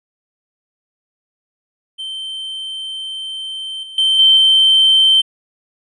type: tone with level steps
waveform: triangle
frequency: 3109 Hz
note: G7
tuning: 15 cents flat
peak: -22 / -29 / -9 / -3 / -5 dBFS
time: 1.98-5.22 s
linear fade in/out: 20 ms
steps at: 3.83 / 3.98 / 4.19 / 4.37 s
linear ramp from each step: 2 ms
effects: tanh soft clip ceiling -4 dBFS + resampled to 24000 Hz